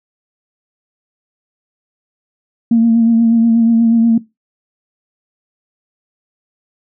sine tone with vibrato, 229.6 Hz, A#3, 26 cents flat, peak -6 dBFS, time 2.71-4.18 s, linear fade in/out 5 ms, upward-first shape triangle, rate 8.3 Hz, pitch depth 32 cents each way, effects noise-tail reverb RT60 0.2 s tail -19 dB re dry + tanh soft clip ceiling -2 dBFS

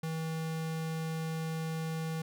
square tone, 160.9 Hz, E3, 42 cents flat, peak -34 dBFS, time 0.03-2.22 s, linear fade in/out 5 ms, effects none

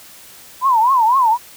sine tone with vibrato, 974 Hz, B5, 24 cents flat, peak -10 dBFS, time 0.61-1.38 s, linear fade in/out 50 ms, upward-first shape triangle, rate 4 Hz, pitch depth 230 cents each way, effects white hiss -41 dBFS RMS until 1.56 s

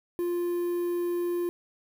triangle tone with quantisation, 349.2 Hz, F4, in tune, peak -24 dBFS, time 0.19-1.49 s, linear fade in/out 0 ms, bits 8, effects none

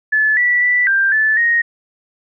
sine tone with pitch steps, 1729 / 1957 / 1971 / 1584 / 1745 / 1869 Hz, A6 / B6 / B6 / G6 / A6 / A#6, -31 / -16 / -4 / +18 / -15 / +4 cents, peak -11 dBFS, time 0.12-1.62 s, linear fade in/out 10 ms, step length 250 ms, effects none

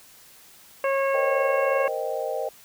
harmonic tone, 546 Hz, C#5, 26 cents flat, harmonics 1 / 2 / 3 / 4 / 5, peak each -22 / -28 / -32 / -34 / -36 dBFS, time 0.84-1.88 s, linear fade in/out 2 ms
sine chord, C minor seventh, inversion third, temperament equal with one note detuned, 466.2 / 523.3 / 619.7 / 784 Hz, Bb4 / C5 / Eb5 / G5, 0 / 0 / -7 / 0 cents, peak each -32 / -30 / -30 / -33 dBFS, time 1.14-2.49 s, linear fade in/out 5 ms
effects white hiss -51 dBFS RMS until 2.64 s

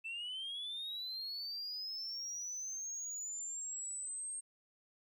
sine linear sweep, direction up, 2637 to 8550 Hz, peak -38 dBFS, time 0.04-4.41 s, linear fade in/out 20 ms, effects tanh soft clip ceiling -38 dBFS + 13-bit

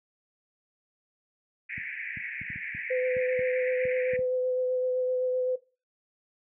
white band-pass noise, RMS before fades -37 dBFS, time 1.69-4.17 s, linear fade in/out 10 ms, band 1700 to 2400 Hz, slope 96 dB/octave
clicks, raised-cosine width 5 ms, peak -28 dBFS, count 11, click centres 1.779 / 2.172 / 2.415 / 2.502 / 2.559 / 2.749 / 3.167 / 3.392 / 3.853 / 4.135 / 4.191 s
sine tone with vibrato, 507 Hz, B4, 45 cents sharp, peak -25 dBFS, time 2.9-5.56 s, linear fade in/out 10 ms, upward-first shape sine, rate 7.8 Hz, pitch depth 13 cents each way
effects noise-tail reverb RT60 0.3 s tail -17 dB re dry + high-pass 100 Hz 12 dB/octave

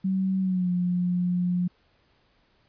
sine tone with pitch glide, 190 to 178.3 Hz, F#3 to F3, +46 to +36 cents, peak -22 dBFS, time 0.04-1.68 s, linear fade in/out 10 ms, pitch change -110 cents, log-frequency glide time 0.4-0.7 s, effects pink hiss -65 dBFS RMS until 2.68 s + resampled to 11025 Hz

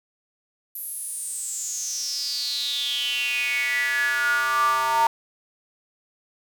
square tone with high-pass filter sweep, 130.8 Hz, C3, in tune, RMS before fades -25 dBFS, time 0.75-5.07 s, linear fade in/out 2 ms, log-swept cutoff 12000 to 910 Hz, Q 9.2, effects none

